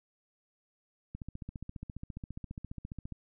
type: click train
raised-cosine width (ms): 5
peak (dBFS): -28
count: 30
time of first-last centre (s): 1.15-3.123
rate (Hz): 14.7
effects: none